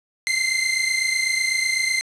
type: tone pair together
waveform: sawtooth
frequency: 2065 / 2093 Hz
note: C7 / C7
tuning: -23 / 0 cents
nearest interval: unison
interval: 23 cents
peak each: -19 dBFS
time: 0.27-2.01 s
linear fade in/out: 0 ms
effects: resampled to 22050 Hz + 7-bit